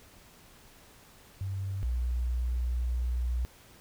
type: tone pair in turn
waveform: sine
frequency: 96.7 / 60.92 Hz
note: G2 / B1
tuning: -23 / -23 cents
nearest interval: minor sixth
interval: 800 cents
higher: first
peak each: -31 / -27 dBFS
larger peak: second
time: 1.41-1.83 / 1.83-3.45 s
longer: second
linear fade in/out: 0 ms
effects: pink hiss -56 dBFS RMS until 3.8 s